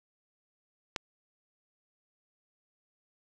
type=click; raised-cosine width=0.2 ms; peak=-14 dBFS; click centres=0.962 s; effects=none